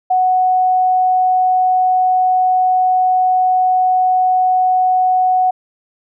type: tone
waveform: sine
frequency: 740 Hz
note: F#5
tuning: in tune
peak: -10 dBFS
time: 0.1-5.51 s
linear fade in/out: 10 ms
effects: none